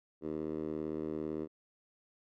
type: tone with band-pass filter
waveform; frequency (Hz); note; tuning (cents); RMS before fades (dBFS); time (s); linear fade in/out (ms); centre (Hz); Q
10% pulse; 77.78; D#2; 0; -38; 0.21-1.48; 50; 360; 2.1
effects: none